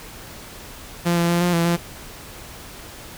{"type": "tone with pitch steps", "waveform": "sawtooth", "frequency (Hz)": [172.3, 170.5, 172.3, 176.4, 168.4, 171.6], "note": ["F3", "F3", "F3", "F3", "E3", "F3"], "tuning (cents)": [-23, -41, -23, 18, 37, -30], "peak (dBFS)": -13, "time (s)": [1.05, 1.77], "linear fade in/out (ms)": 20, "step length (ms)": 120, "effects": ["pink hiss -39 dBFS RMS until 3.17 s"]}